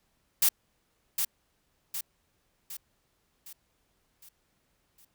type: noise with echo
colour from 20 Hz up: blue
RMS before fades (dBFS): -22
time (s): 0.42-0.49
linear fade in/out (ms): 5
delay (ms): 760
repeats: 6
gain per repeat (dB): -6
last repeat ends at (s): 5.05
effects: pink hiss -73 dBFS RMS until 5.14 s